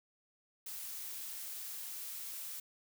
blue noise, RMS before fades -44 dBFS, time 0.66-2.6 s, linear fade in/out 5 ms, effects none

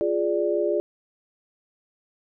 sine chord, D diminished, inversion first, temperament equal, 349.2 / 415.3 / 587.3 Hz, F4 / Ab4 / D5, 0 / 0 / 0 cents, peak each -25 dBFS, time 0.01-0.8 s, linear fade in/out 0 ms, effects none

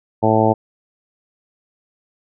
harmonic tone, 110 Hz, A2, in tune, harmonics 1 / 2 / 3 / 4 / 5 / 6 / 7 / 8, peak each -20 / -20 / -20 / -20 / -20 / -20 / -20 / -20 dBFS, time 0.22-0.54 s, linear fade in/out 20 ms, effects none

